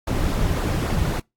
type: noise with flanger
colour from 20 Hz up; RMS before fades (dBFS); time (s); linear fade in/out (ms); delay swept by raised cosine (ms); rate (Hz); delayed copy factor
brown; -22; 0.07-1.2; 5; 0.33 to 4.63; 3.7; -0.55
effects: noise-tail reverb RT60 0.2 s tail -25 dB re dry + AAC 64 kbps